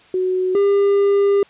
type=tone pair in turn; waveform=sine / triangle; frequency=370 / 400.7 Hz; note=F#4 / G4; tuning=0 / +38 cents; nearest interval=minor second; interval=138 cents; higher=second; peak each=-16 / -10 dBFS; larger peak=second; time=0.14-0.55 / 0.55-1.43 s; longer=second; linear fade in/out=2 ms; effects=white hiss -49 dBFS RMS until 1.49 s + resampled to 8000 Hz